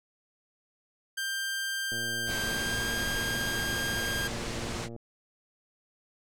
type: tone with pitch glide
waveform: sawtooth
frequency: 1575 to 1610 Hz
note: G6 to G6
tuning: +8 to +46 cents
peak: -27 dBFS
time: 1.17-4.28 s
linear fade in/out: 10 ms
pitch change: +38 cents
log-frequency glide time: 2.29-2.9 s
type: click train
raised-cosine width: 2 ms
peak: -30 dBFS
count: 354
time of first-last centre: 1.92-4.963 s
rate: 116 Hz
type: low-pass noise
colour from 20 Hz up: pink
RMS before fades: -36 dBFS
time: 2.26-4.89 s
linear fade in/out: 50 ms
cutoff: 8300 Hz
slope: 24 dB/octave
effects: none